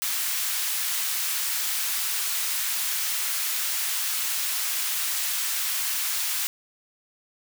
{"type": "high-pass noise", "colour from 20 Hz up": "white", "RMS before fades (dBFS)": -27, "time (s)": [0.02, 6.47], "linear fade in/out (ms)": 0, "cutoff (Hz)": 1300, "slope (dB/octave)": 12, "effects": []}